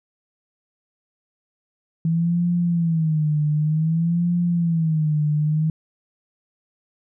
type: tone with vibrato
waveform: sine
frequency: 161.7 Hz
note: E3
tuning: 33 cents flat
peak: -17 dBFS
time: 2.05-5.7 s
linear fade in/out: 2 ms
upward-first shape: sine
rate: 0.54 Hz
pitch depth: 130 cents each way
effects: none